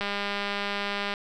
click train, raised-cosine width 0.3 ms, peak -14 dBFS, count 229, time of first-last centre 0.01-1.139 s, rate 202 Hz, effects none

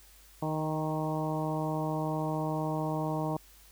harmonic tone with a mistuned harmonic, 155.56 Hz, D#3, in tune, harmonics 1 / 2 / 3 / 4 / 5 / 6 / 7, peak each -33 / -35 / -40 / -37 / -39 / -39 / -43 dBFS, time 0.42-3.37 s, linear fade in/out 5 ms, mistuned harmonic 5, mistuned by +15 cents, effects added 50 Hz sine -58 dBFS peak until 3.71 s + white hiss -58 dBFS RMS until 3.71 s

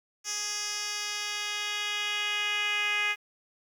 10% pulse tone with band-pass filter sweep, 415.3 Hz, G#4, in tune, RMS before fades -31 dBFS, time 0.24-3.16 s, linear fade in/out 50 ms, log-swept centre 5800 to 2400 Hz, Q 2.6, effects 9-bit

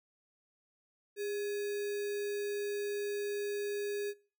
sine tone with sample-and-hold, 408.7 Hz, G#4, 28 cents flat, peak -34 dBFS, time 1.16-4.14 s, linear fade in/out 50 ms, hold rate 2100 Hz, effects noise-tail reverb RT60 0.4 s tail -23 dB re dry

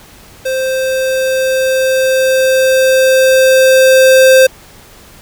square tone with level ramp, 523.3 Hz, C5, in tune, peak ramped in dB -14 to -3 dBFS, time 0.45-4.47 s, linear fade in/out 10 ms, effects pink hiss -39 dBFS RMS until 5.21 s

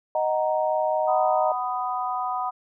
sine chord, D# minor, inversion none, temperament just, 622.3 / 746.7 / 933.4 Hz, D#5 / F#5 / A#5, 0 / +16 / +2 cents, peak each -23 / -27 / -27 dBFS, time 0.15-1.52 s, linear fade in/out 2 ms
harmonic tone, 248.7 Hz, B3, 12 cents sharp, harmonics 3 / 4 / 5, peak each -28 / -29 / -30 dBFS, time 1.07-2.51 s, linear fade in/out 20 ms
effects none

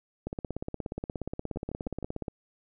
two click trains, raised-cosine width 2 ms, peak -20 / -24 dBFS, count 35 / 4, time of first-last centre 0.27-2.282 / 1.56-2.027 s, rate 16.9 / 6.42 Hz, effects none

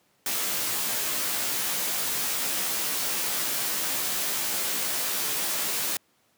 white noise with comb filter, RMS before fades -28 dBFS, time 0.26-5.97 s, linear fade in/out 2 ms, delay 15 ms, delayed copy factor +0.75, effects pink hiss -66 dBFS RMS until 6.37 s + high-pass 150 Hz 12 dB/octave

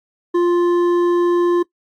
sine tone with hard clipping, 349.2 Hz, F4, in tune, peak -14 dBFS, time 0.34-1.63 s, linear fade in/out 10 ms, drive 7 dB, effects noise-tail reverb RT60 0.1 s tail -21 dB re dry + AAC 64 kbps

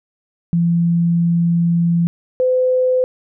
sine tone pair in turn, 170 / 509.4 Hz, F3 / C5, -46 / -46 cents, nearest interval octave + perfect fifth, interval 1900 cents, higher second, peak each -12 dBFS, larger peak neither, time 0.53-2.07 / 2.4-3.04 s, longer first, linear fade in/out 0 ms, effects none

